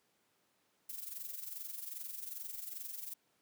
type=noise with amplitude modulation; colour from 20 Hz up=violet; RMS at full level=-42 dBFS; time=0.89-3.14 s; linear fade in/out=5 ms; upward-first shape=sine; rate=22.5 Hz; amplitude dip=65%; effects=pink hiss -75 dBFS RMS until 3.41 s + high-pass 200 Hz 12 dB/octave